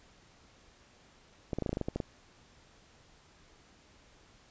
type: clicks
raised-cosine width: 2 ms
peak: -19 dBFS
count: 11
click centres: 1.532 / 1.586 / 1.623 / 1.662 / 1.693 / 1.73 / 1.771 / 1.813 / 1.885 / 1.96 / 2.002 s
effects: pink hiss -61 dBFS RMS until 4.5 s + resampled to 16000 Hz